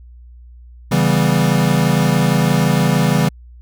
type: chord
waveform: square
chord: C# half-diminished seventh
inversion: none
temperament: equal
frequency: 138.59 / 164.81 / 196 / 246.9 Hz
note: C#3 / E3 / G3 / B3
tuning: 0 / 0 / 0 / 0 cents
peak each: -18 / -17 / -19 / -22 dBFS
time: 0.91-3.29 s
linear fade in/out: 10 ms
effects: added 60 Hz sine -37 dBFS peak until 3.61 s